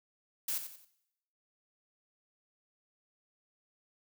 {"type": "noise with echo", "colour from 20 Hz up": "blue", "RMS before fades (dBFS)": -34, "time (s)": [0.48, 0.58], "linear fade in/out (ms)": 5, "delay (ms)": 90, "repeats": 3, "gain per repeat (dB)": -9, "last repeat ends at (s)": 0.85, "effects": ["noise-tail reverb RT60 0.8 s tail -17 dB re dry"]}